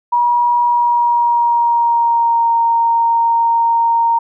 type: tone with pitch glide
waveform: sine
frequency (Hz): 960 to 926.8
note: B5 to A#5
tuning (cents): -49 to -10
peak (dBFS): -10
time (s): 0.12-4.19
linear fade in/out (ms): 10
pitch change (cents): -61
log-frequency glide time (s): 0.64-2.54
effects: none

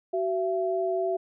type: tone pair together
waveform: sine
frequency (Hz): 377.2 / 672.1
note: F#4 / E5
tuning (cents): +33 / +33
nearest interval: minor seventh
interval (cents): 1000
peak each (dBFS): -27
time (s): 0.13-1.17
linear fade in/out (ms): 10
effects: none

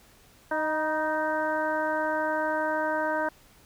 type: harmonic tone with a mistuned harmonic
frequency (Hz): 309.8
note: D#4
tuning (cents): -7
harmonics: 1 / 2 / 3 / 4 / 5 / 6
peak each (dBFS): -34 / -29 / -30 / -38 / -31 / -42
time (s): 0.51-3.29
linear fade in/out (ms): 5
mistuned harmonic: 3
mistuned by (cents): +31
effects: pink hiss -57 dBFS RMS until 3.65 s

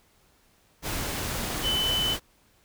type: tone in noise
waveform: sine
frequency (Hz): 3020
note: F#7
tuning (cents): +35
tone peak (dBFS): -24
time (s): 1.62-2.17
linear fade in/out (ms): 50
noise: pink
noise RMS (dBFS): -31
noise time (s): 0.82-2.2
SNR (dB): +4
effects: pink hiss -63 dBFS RMS until 2.64 s

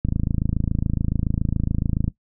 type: click train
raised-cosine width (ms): 5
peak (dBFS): -9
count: 56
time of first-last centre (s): 0.05-2.08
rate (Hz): 27.1
effects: noise-tail reverb RT60 0.1 s tail -17 dB re dry

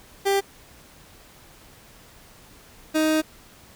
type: tone pair in turn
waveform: 30% pulse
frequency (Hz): 395.1 / 312.4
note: G4 / D#4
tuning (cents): +14 / +7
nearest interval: major third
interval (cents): 407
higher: first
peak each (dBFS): -16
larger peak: neither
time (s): 0.25-0.41 / 2.94-3.22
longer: second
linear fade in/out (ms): 20
effects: pink hiss -50 dBFS RMS until 3.75 s

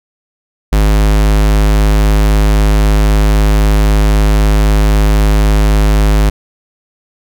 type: tone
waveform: square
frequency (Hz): 51.91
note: G#1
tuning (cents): 0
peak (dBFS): -7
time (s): 0.72-6.3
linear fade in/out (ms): 10
effects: none

